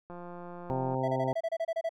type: click train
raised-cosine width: 1 ms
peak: -31 dBFS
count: 149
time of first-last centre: 0.1-0.946 s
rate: 175 Hz
type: harmonic tone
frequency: 130.81 Hz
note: C3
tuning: in tune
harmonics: 1 / 2 / 3 / 4 / 5 / 6 / 7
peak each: -34 / -36 / -37 / -35 / -41 / -37 / -37 dBFS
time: 0.7-1.33 s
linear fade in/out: 0 ms
type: tone bursts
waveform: triangle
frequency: 659.3 Hz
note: E5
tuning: in tune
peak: -26 dBFS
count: 11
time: 1.03-1.893 s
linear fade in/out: 10 ms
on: 53 ms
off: 28 ms
effects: none